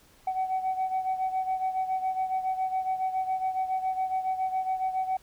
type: beating tone pair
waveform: sine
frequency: 752 / 759.2 Hz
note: F#5 / F#5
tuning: +28 / +44 cents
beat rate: 7.2 Hz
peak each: -26 / -31 dBFS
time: 0.27-5.17 s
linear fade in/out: 5 ms
effects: tanh soft clip ceiling -22 dBFS + pink hiss -59 dBFS RMS until 5.22 s